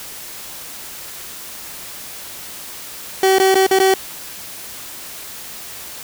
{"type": "tone with dropouts", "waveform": "30% pulse", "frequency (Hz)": 381.9, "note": "G4", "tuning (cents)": -45, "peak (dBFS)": -8, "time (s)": [3.23, 3.94], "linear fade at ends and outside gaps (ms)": 2, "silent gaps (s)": [[3.385, 3.399], [3.544, 3.554], [3.666, 3.711], [3.789, 3.8]], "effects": ["white hiss -33 dBFS RMS until 6.03 s"]}